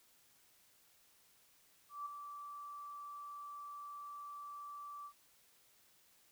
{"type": "tone with ADSR envelope", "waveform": "sine", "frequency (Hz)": 1162, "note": "D6", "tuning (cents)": -19, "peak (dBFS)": -39, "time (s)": [1.89, 5.13], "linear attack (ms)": 170, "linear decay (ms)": 6, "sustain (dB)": -7, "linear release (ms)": 75, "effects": ["white hiss -69 dBFS RMS until 6.31 s"]}